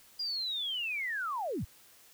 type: linear sweep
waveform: sine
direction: down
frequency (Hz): 4894 to 48.07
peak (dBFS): -32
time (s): 0.19-1.65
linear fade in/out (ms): 10
effects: white hiss -59 dBFS RMS until 2.13 s